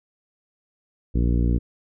harmonic tone, 59.2 Hz, A#1, 27 cents sharp, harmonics 1 / 2 / 3 / 4 / 5 / 6 / 7 / 8, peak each -19 / -25 / -28 / -29 / -30 / -36 / -39 / -40 dBFS, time 1.14-1.59 s, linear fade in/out 20 ms, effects none

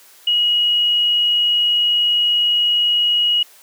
sine tone, 2900 Hz, F#7, 35 cents flat, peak -13 dBFS, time 0.27-3.43 s, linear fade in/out 5 ms, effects white hiss -47 dBFS RMS until 3.62 s + high-pass 400 Hz 12 dB/octave

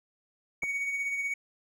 triangle tone with tremolo, 2239 Hz, C#7, 17 cents sharp, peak -26 dBFS, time 0.62-1.34 s, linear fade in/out 5 ms, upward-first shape sine, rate 16 Hz, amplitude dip 40%
clicks, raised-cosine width 1 ms, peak -29 dBFS, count 2, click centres 0.632 / 0.638 s
effects none

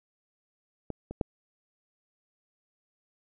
clicks, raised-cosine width 2 ms, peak -20 / -24 / -13 dBFS, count 3, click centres 0.903 / 1.11 / 1.212 s, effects none

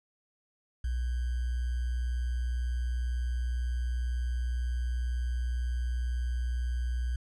sine tone with sample-and-hold, 61 Hz, B1, 21 cents flat, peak -28 dBFS, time 0.84-7.16 s, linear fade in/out 5 ms, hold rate 1575 Hz, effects resampled to 24000 Hz

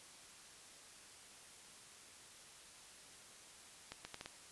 accelerating click train, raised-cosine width 0.2 ms, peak -28 dBFS, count 5, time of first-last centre 3.92-4.26 s, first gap 130 ms, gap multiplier 0.72, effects white hiss -58 dBFS RMS until 4.51 s + resampled to 24000 Hz

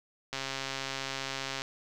click train, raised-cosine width 0.2 ms, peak -17 dBFS, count 175, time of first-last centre 0.33-1.619 s, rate 135 Hz, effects none

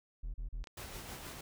triangle tone bursts, 40.37 Hz, E1, 35 cents flat, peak -35 dBFS, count 3, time 0.23-0.636 s, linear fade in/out 10 ms, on 110 ms, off 38 ms
clicks, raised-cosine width 0.2 ms, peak -32 dBFS, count 2, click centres 0.641 / 0.672 s
pink noise with tremolo, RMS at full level -45 dBFS, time 0.77-1.41 s, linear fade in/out 5 ms, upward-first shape sine, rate 6.4 Hz, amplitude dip 35%
effects none

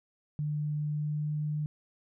sine tone with pitch glide, 149.5 to 150.63 Hz, D3 to D3, +31 to +44 cents, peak -29 dBFS, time 0.39-1.66 s, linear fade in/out 0 ms, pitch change +13 cents, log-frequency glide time 0.85-1.35 s, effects none

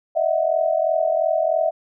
sine tone cluster, 612 / 655 / 737 Hz, D#5 / E5 / F#5, -29 / -11 / -7 cents, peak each -22 / -19 / -25 dBFS, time 0.15-1.71 s, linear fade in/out 20 ms, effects none

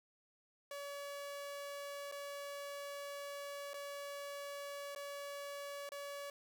sawtooth tone with dropouts, 568 Hz, C#5, 42 cents sharp, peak -40 dBFS, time 0.71-6.3 s, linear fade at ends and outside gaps 2 ms, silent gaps 2.115-2.122 / 3.734-3.741 / 4.95-4.96 / 5.891-5.919 s, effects none

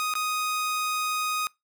sawtooth tone with dropouts, 1247 Hz, D#6, 3 cents sharp, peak -22 dBFS, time 0-1.47 s, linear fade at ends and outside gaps 0 ms, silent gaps 0.138-0.153 s, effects noise-tail reverb RT60 0.2 s tail -24 dB re dry

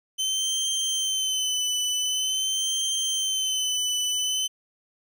25% pulse tone with vibrato, 3068 Hz, G7, 38 cents flat, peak -20 dBFS, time 0.18-4.48 s, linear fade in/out 20 ms, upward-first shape sine, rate 0.46 Hz, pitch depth 44 cents each way, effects none

